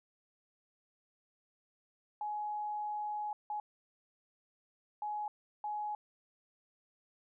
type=tone bursts at uneven times; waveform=sine; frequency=840 Hz; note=G#5; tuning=19 cents sharp; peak=-35 dBFS; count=4; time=2.21-3.33 / 3.5-3.6 / 5.02-5.28 / 5.64-5.95 s; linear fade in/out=2 ms; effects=none

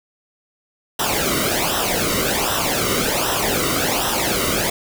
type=noise with flanger; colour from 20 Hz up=pink; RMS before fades=-20 dBFS; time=0.99-4.7 s; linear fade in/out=5 ms; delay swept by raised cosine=0.44 to 1.21 ms; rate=1.3 Hz; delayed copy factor=-0.75; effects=none

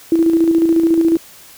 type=tone with tremolo; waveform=sine; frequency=329.6 Hz; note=E4; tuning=in tune; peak=-8 dBFS; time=0.12-1.17 s; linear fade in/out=2 ms; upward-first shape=square; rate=14 Hz; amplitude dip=40%; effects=white hiss -41 dBFS RMS until 1.57 s

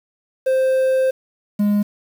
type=tone pair in turn; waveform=triangle; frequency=523.3 / 206.1 Hz; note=C5 / G#3; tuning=0 / -13 cents; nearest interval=octave + major third; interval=1613 cents; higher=first; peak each=-12 dBFS; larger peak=neither; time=0.46-1.11 / 1.59-1.83 s; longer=first; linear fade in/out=10 ms; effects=7-bit

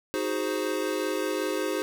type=chord; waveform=square; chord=Ab dominant seventh; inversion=second; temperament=equal with one note detuned; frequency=312.9 / 370 / 415.3 / 523.3 Hz; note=Eb4 / Gb4 / Ab4 / C5; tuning=+10 / 0 / 0 / 0 cents; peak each=-33 dBFS; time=0.14-1.82 s; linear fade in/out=0 ms; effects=none

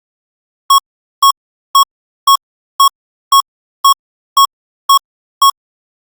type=tone bursts; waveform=square; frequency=1100 Hz; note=C#6; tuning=14 cents flat; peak=-4 dBFS; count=10; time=0.7-5.5 s; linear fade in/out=5 ms; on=84 ms; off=440 ms; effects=Opus 48 kbps

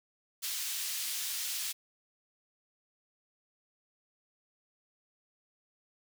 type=high-pass noise; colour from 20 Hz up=pink; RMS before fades=-36 dBFS; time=0.42-1.73 s; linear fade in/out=20 ms; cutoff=3500 Hz; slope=12 dB/octave; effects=none

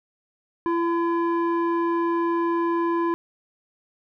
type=tone with low-pass filter; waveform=square; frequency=338.1 Hz; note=E4; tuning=44 cents sharp; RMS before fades=-23 dBFS; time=0.66-3.14 s; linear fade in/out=0 ms; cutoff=1200 Hz; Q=2.2; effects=none

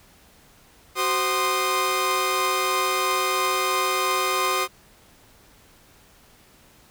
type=tone cluster; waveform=sawtooth; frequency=375 / 521 / 1045 / 1230 Hz; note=F#4 / C5 / C6 / D#6; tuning=+23 / -7 / -2 / -20 cents; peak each=-24 / -27 / -22 / -21 dBFS; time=0.95-4.68 s; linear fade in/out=50 ms; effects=pink hiss -54 dBFS RMS until 6.9 s

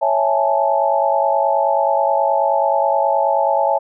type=chord; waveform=sine; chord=A major seventh; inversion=first; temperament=equal; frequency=554.4 / 659.3 / 830.6 / 880 Hz; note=C#5 / E5 / G#5 / A5; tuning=0 / 0 / 0 / 0 cents; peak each=-19 dBFS; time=0.01-3.79 s; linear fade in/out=20 ms; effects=none

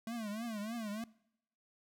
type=tone with vibrato; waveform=square; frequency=220 Hz; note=A3; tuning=in tune; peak=-39 dBFS; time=0.07-1.04 s; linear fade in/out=2 ms; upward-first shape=triangle; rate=3.3 Hz; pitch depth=160 cents each way; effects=noise-tail reverb RT60 0.8 s tail -23 dB re dry

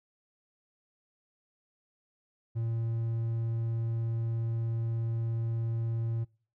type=tone; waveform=triangle; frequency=114.6 Hz; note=A#2; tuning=29 cents flat; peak=-27 dBFS; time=2.55-6.25 s; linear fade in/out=20 ms; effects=noise-tail reverb RT60 0.4 s tail -24 dB re dry

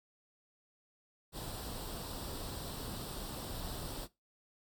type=noise with comb filter; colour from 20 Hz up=pink; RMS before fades=-42 dBFS; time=1.32-4.08 s; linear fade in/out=50 ms; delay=0.23 ms; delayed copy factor=+0.65; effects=noise-tail reverb RT60 0.2 s tail -18 dB re dry + MP3 96 kbps

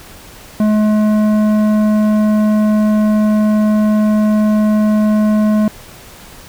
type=tone with tanh clipping; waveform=sine; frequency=212.9 Hz; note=G#3; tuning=43 cents sharp; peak=-11 dBFS; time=0.6-5.68 s; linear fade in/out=2 ms; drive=12 dB; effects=pink hiss -37 dBFS RMS until 6.48 s

